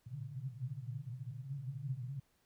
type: band-pass noise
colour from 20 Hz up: white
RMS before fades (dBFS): -43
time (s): 0.06-2.2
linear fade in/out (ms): 10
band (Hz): 120 to 140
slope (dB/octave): 96
effects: pink hiss -75 dBFS RMS until 2.45 s